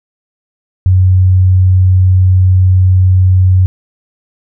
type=tone; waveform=sine; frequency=92.7 Hz; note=F#2; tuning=4 cents sharp; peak=-4 dBFS; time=0.86-3.66 s; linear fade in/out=0 ms; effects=none